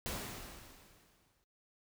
pink noise with exponential decay, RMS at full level -38 dBFS, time 0.06-1.44 s, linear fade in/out 0 ms, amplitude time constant 300 ms, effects noise-tail reverb RT60 0.1 s tail -21 dB re dry

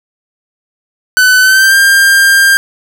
45% pulse tone with pitch glide, 1506 to 1595.6 Hz, F#6 to G6, +30 to +30 cents, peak -4 dBFS, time 1.17-2.57 s, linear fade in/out 0 ms, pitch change +100 cents, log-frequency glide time 1.4-1.77 s, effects none

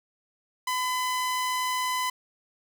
sawtooth tone, 1009 Hz, B5, 37 cents sharp, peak -22 dBFS, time 0.67-2.1 s, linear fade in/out 5 ms, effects none

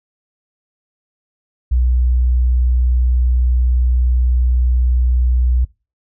sine tone, 61.74 Hz, B1, in tune, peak -11 dBFS, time 1.71-5.65 s, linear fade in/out 10 ms, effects noise-tail reverb RT60 0.3 s tail -22 dB re dry

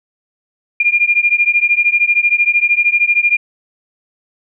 sine beating tone pair, 2404 / 2417 Hz, D7 / D7, +40 / +49 cents, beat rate 13 Hz, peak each -13 / -13 dBFS, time 0.8-3.37 s, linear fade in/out 5 ms, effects none

